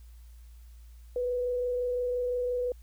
sine tone with frequency modulation, 493.9 Hz, B4, in tune, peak -27 dBFS, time 1.16-2.72 s, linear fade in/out 2 ms, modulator 25.8 Hz, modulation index 0.23, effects added 58 Hz sine -47 dBFS peak until 2.82 s + white hiss -66 dBFS RMS until 2.82 s

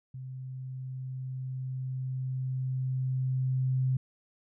sine tone with level ramp, 130 Hz, C3, 11 cents flat, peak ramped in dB -38 to -24 dBFS, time 0.14-3.97 s, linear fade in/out 5 ms, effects none

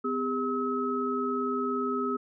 sine tone cluster, 253.1 / 403.4 / 1286 Hz, B3 / G4 / E6, +43 / +50 / -43 cents, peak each -31 dBFS, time 0.04-2.17 s, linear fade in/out 10 ms, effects none

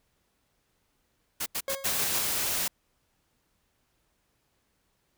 white noise bursts, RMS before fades -31 dBFS, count 6, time 1.4-2.192 s, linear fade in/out 10 ms, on 62 ms, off 84 ms
40% pulse tone with exponential decay, 545 Hz, C#5, 29 cents flat, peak -28 dBFS, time 1.68-2.11 s, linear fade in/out 1 ms, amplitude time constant 93 ms
white noise, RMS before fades -29 dBFS, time 1.85-2.68 s, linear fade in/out 5 ms
effects pink hiss -73 dBFS RMS until 5.17 s

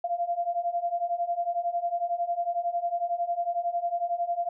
sine beating tone pair, 686 / 697 Hz, F5 / F5, -31 / -4 cents, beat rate 11 Hz, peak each -30 / -28 dBFS, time 0.04-4.49 s, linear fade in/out 5 ms, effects none

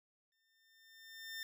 20% pulse tone with exponential growth, 1800 Hz, A6, 39 cents sharp, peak -36 dBFS, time 0.32-1.43 s, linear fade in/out 1 ms, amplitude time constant 240 ms, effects none

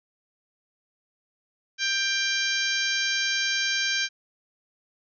harmonic tone, 790 Hz, G5, 13 cents sharp, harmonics 2 / 3 / 4 / 5 / 6 / 7 / 8, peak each -28 / -30 / -31 / -32 / -33 / -33 / -34 dBFS, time 1.78-4.09 s, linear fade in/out 50 ms, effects none

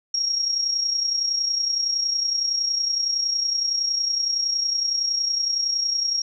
sine tone with amplitude modulation, 5588 Hz, F8, in tune, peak -18 dBFS, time 0.14-6.22 s, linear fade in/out 5 ms, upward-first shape sine, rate 30.8 Hz, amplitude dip 55%, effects none

